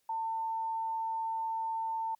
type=tone; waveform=sine; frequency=898 Hz; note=A5; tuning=35 cents sharp; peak=-31 dBFS; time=0.09-2.15 s; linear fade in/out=5 ms; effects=white hiss -75 dBFS RMS until 2.19 s + MP3 96 kbps